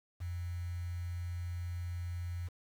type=tone with quantisation; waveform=sine; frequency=87.31 Hz; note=F2; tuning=in tune; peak=-36 dBFS; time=0.2-2.49 s; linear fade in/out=20 ms; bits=9; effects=none